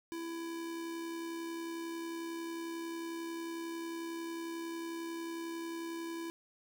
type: tone with amplitude modulation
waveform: square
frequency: 333.2 Hz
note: E4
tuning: 19 cents sharp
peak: -38 dBFS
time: 0.12-6.3 s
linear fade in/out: 0 ms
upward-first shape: sine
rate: 71.1 Hz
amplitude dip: 30%
effects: none